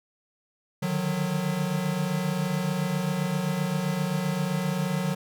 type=tone cluster; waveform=square; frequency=147.4 / 154.9 / 182.8 Hz; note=D3 / D#3 / F#3; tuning=+7 / -7 / -21 cents; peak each=-34 / -31 / -28 dBFS; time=0.82-5.15 s; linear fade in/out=10 ms; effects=none